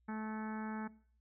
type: harmonic tone with a mistuned harmonic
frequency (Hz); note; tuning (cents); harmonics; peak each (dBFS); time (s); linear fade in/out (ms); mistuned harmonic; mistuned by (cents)
217.3; A3; -21; 1 / 2 / 3 / 4 / 5 / 6 / 7 / 8 / 9 / 10; -39 / -52 / -57 / -47 / -56 / -52 / -53 / -54 / -65 / -59; 0.08-0.88; 10; 10; +28
effects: noise-tail reverb RT60 0.5 s tail -19 dB re dry + added 60 Hz sine -70 dBFS peak until 1.2 s